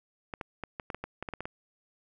clicks, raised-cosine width 0.5 ms, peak -21 dBFS, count 12, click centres 0.338 / 0.412 / 0.637 / 0.798 / 0.902 / 0.946 / 1.04 / 1.226 / 1.288 / 1.337 / 1.406 / 1.455 s, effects none

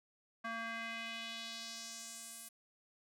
square tone with band-pass filter sweep, 228.2 Hz, A#3, 37 cents flat, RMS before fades -45 dBFS, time 0.44-2.49 s, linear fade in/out 10 ms, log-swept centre 1400 to 11000 Hz, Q 1.9, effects none

